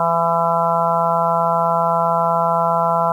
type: harmonic tone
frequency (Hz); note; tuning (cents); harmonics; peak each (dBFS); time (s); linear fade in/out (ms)
167.7; E3; +30; 1 / 3 / 4 / 5 / 6 / 7 / 8; -26 / -28 / -19 / -22 / -19 / -28 / -23; 0-3.12; 2
effects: 8-bit